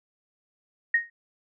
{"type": "tone with exponential decay", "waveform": "sine", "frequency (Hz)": 1864.7, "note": "A#6", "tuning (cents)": 0, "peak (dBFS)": -15, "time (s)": [0.94, 1.1], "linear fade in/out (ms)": 5, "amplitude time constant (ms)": 34, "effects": []}